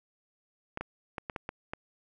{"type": "clicks", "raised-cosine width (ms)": 0.5, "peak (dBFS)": -20, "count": 7, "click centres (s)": [0.774, 0.81, 1.182, 1.298, 1.362, 1.491, 1.735], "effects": []}